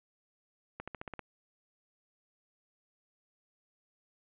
accelerating click train, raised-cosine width 0.5 ms, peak -25 dBFS, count 7, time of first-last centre 0.8-1.193 s, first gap 76 ms, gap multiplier 0.94, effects resampled to 8000 Hz + 11-bit

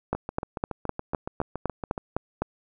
two click trains, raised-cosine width 1 ms, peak -11 / -17 dBFS, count 10 / 14, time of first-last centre 0.13-2.42 / 0.15-1.978 s, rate 3.93 / 7.11 Hz, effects none

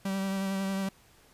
45% pulse tone with vibrato, 193.8 Hz, G3, 20 cents flat, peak -29 dBFS, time 0.05-0.89 s, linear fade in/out 5 ms, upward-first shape sine, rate 11 Hz, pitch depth 18 cents each way, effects pink hiss -60 dBFS RMS until 1.33 s + resampled to 32000 Hz

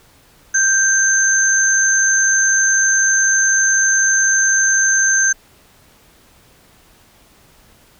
sine tone pair together, 1568 / 6272 Hz, G6 / G8, 0 / 0 cents, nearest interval 2 octaves, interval 2400 cents, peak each -14 dBFS, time 0.54-5.33 s, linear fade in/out 10 ms, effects pink hiss -50 dBFS RMS until 7.99 s

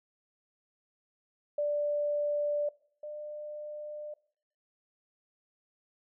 sine tone pair in turn, 587.3 / 598.6 Hz, D5 / D5, 0 / +33 cents, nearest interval unison, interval 33 cents, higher second, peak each -27 / -38 dBFS, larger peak first, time 1.58-2.69 / 3.03-4.14 s, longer neither, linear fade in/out 5 ms, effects noise-tail reverb RT60 0.6 s tail -22 dB re dry

